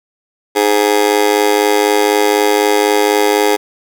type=tone with amplitude modulation; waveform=30% pulse; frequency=415.3 Hz; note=G#4; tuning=in tune; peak=-3 dBFS; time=0.55-3.57 s; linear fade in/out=20 ms; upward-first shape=sine; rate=104 Hz; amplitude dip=100%; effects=none